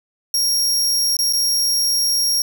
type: tone with dropouts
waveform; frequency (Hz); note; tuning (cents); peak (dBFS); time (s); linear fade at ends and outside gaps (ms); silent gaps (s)
sawtooth; 5588; F8; 0; -13; 0.34-2.42; 2; 1.168-1.189 / 1.327-1.333
effects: none